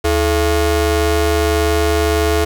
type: ring-modulated tone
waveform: 30% pulse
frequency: 252.4 Hz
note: B3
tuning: 38 cents sharp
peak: -7 dBFS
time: 0.04-2.45 s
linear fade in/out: 10 ms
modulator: 177 Hz
effects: none